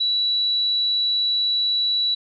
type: tone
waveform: sine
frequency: 3932 Hz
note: B7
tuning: 8 cents flat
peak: -18 dBFS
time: 0-2.15 s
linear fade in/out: 10 ms
effects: none